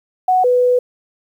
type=tone pair in turn; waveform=sine; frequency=740 / 495.7 Hz; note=F#5 / B4; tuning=0 / +6 cents; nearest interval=perfect fifth; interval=694 cents; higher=first; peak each=-10 dBFS; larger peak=neither; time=0.28-0.44 / 0.44-0.79 s; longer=second; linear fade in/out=5 ms; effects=8-bit